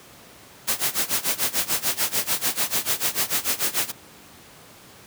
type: noise with tremolo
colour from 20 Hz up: white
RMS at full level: -21 dBFS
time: 0.67-3.92 s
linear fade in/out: 20 ms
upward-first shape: sine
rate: 6.8 Hz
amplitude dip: 90%
effects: pink hiss -47 dBFS RMS until 5.06 s + high-pass 100 Hz 12 dB/octave